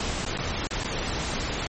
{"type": "noise with dropouts", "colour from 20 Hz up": "pink", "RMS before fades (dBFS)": -29, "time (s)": [0, 1.67], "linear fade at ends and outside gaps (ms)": 2, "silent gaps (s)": [[0.251, 0.262], [0.378, 0.385], [0.672, 0.707], [0.836, 0.844]], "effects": ["low-pass 11000 Hz 12 dB/octave", "MP3 32 kbps"]}